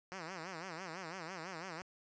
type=tone with vibrato; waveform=5% pulse; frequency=174.61 Hz; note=F3; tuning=in tune; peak=-32 dBFS; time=0.12-1.82 s; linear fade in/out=0 ms; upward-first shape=sine; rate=6 Hz; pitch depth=180 cents each way; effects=resampled to 16000 Hz + 12-bit